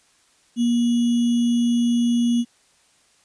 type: tone with sample-and-hold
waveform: sine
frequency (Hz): 237.5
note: A#3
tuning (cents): +33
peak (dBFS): -16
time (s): 0.56-2.45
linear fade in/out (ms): 50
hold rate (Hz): 3150
effects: white hiss -59 dBFS RMS until 3.24 s + resampled to 22050 Hz